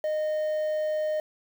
triangle tone with quantisation, 615 Hz, D#5, 20 cents flat, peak -23 dBFS, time 0.04-1.2 s, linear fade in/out 2 ms, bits 8, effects none

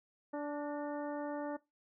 harmonic tone with a mistuned harmonic, 292.1 Hz, D4, 9 cents flat, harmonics 1 / 2 / 3 / 4 / 5 / 6, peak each -39 / -40 / -45 / -52 / -54 / -56 dBFS, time 0.33-1.57 s, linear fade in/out 10 ms, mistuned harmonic 6, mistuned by +52 cents, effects noise-tail reverb RT60 0.2 s tail -19 dB re dry

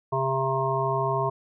harmonic tone, 133.6 Hz, C3, 36 cents sharp, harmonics 1 / 3 / 5 / 7 / 8, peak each -29 / -29 / -29 / -29 / -29 dBFS, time 0.12-1.3 s, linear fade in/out 10 ms, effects none

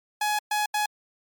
sawtooth tone bursts at uneven times, 841 Hz, G#5, 22 cents sharp, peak -19 dBFS, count 3, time 0.21-0.39 / 0.51-0.66 / 0.74-0.86 s, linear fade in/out 5 ms, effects MP3 96 kbps

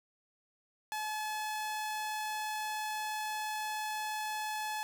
sawtooth tone, 857 Hz, A5, 46 cents flat, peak -31 dBFS, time 0.92-4.83 s, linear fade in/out 0 ms, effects none

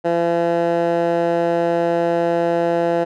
15% pulse tone with band-pass filter, 169.9 Hz, F3, 47 cents flat, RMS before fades -18 dBFS, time 0.04-3.05 s, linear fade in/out 20 ms, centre 610 Hz, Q 1.3, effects none

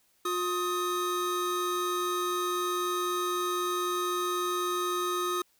square tone pair together, 357.6 / 1253.9 Hz, F4 / D#6, +41 / +13 cents, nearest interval octave + minor seventh, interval 2172 cents, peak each -32 / -31 dBFS, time 0.25-5.42 s, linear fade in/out 5 ms, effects white hiss -68 dBFS RMS until 5.59 s

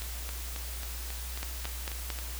two click trains, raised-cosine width 0.2 ms, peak -17 / -22 dBFS, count 4 / 9, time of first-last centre 1.43-2.103 / 0.02-2.188 s, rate 4.46 / 3.69 Hz, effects added 60 Hz sine -37 dBFS peak until 2.39 s + white hiss -42 dBFS RMS until 2.39 s

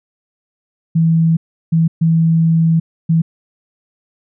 sine tone bursts at uneven times, 163.6 Hz, E3, 13 cents flat, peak -9 dBFS, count 4, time 0.95-1.37 / 1.72-1.88 / 2.01-2.8 / 3.09-3.22 s, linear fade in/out 10 ms, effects none

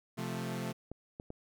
sawtooth chord, F major, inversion second, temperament equal, 130.81 / 174.61 / 220 Hz, C3 / F3 / A3, 0 / 0 / 0 cents, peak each -36 dBFS, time 0.17-0.73 s, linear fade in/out 20 ms
clicks, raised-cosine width 2 ms, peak -29 dBFS, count 3, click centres 0.916 / 1.199 / 1.304 s
effects none

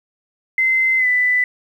sine tone with pitch glide, 2064 to 1991.4 Hz, C7 to B6, -24 to +14 cents, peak -13 dBFS, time 0.58-1.44 s, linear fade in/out 2 ms, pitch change -62 cents, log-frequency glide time 0.98-1.07 s, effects 8-bit

